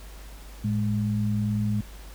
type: tone pair together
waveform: sine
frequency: 110 / 207.7 Hz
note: A2 / G#3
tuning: 0 / 0 cents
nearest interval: major seventh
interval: 1100 cents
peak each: -25 / -26 dBFS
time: 0.64-1.81 s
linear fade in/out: 5 ms
effects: added 50 Hz sine -41 dBFS peak until 2.14 s + pink hiss -49 dBFS RMS until 2.14 s